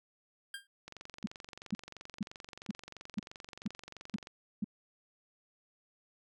25% pulse tone with exponential decay, 1600 Hz, G6, 35 cents sharp, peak -33 dBFS, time 0.54-0.67 s, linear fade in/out 2 ms, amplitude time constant 28 ms
click train, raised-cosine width 0.2 ms, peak -29 dBFS, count 79, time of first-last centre 0.88-4.271 s, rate 23 Hz
sine tone bursts, 207.7 Hz, G#3, in tune, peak -30 dBFS, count 8, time 1.24-4.644 s, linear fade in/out 5 ms, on 23 ms, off 460 ms
effects none

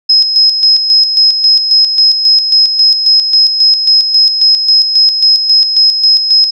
sine tone with tremolo, 5120 Hz, D#8, 49 cents sharp, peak -3 dBFS, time 0.09-6.51 s, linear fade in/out 10 ms, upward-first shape square, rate 3.7 Hz, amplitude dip 55%, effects none

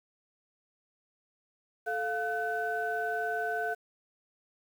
sine tone cluster, 437.7 / 701 / 1511 Hz, A4 / F5 / F#6, -9 / +6 / +36 cents, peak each -35 / -32 / -33 dBFS, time 1.86-3.75 s, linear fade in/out 20 ms, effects tanh soft clip ceiling -21 dBFS + 9-bit

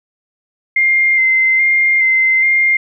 sine tone with vibrato, 2093 Hz, C7, in tune, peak -9 dBFS, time 0.76-2.77 s, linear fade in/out 5 ms, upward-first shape square, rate 1.2 Hz, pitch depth 17 cents each way, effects none

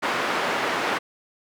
white band-pass noise, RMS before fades -25 dBFS, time 0.02-0.99 s, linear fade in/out 20 ms, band 250 to 1700 Hz, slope 12 dB/octave, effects none

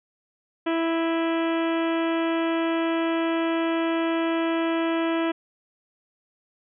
harmonic tone with a mistuned harmonic, 329.6 Hz, E4, in tune, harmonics 1 / 2 / 3 / 4 / 5 / 6 / 7 / 8 / 9 / 10, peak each -23 / -29 / -33 / -35 / -37 / -39 / -40 / -41 / -42 / -43 dBFS, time 0.66-5.32 s, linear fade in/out 10 ms, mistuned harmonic 7, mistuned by +47 cents, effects none

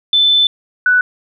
sine tone pair in turn, 3521 / 1486 Hz, A7 / F#6, 0 / +7 cents, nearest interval octave + minor third, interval 1493 cents, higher first, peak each -8 dBFS, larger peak neither, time 0.13-0.47 / 0.86-1.01 s, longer first, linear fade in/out 2 ms, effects none

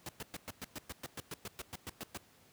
pink noise bursts, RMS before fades -42 dBFS, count 16, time 0.06-2.174 s, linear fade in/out 2 ms, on 29 ms, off 110 ms, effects pink hiss -64 dBFS RMS until 2.52 s + high-pass 80 Hz 12 dB/octave

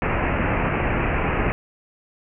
pink low-pass noise, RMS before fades -22 dBFS, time 0.02-1.52 s, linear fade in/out 0 ms, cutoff 2700 Hz, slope 96 dB/octave, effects none

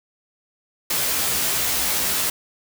white noise with comb filter, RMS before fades -22 dBFS, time 0.9-2.3 s, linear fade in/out 5 ms, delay 15 ms, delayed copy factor +0.85, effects none

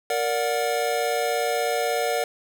square chord, Bb augmented, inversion none, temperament just, 466.2 / 582.7 / 728.4 Hz, Bb4 / D5 / F#5, 0 / -14 / -27 cents, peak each -27 / -28 / -27 dBFS, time 0.1-2.24 s, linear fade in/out 2 ms, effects none

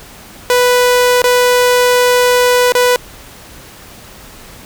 sawtooth tone with dropouts, 493.9 Hz, B4, in tune, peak -4 dBFS, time 0.5-2.96 s, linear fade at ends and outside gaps 1 ms, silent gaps 1.219-1.241 / 2.721-2.751 s, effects pink hiss -36 dBFS RMS until 4.65 s

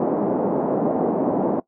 pink band-pass noise, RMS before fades -21 dBFS, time 0-1.6 s, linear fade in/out 5 ms, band 200 to 750 Hz, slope 24 dB/octave, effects noise-tail reverb RT60 0.1 s tail -19 dB re dry

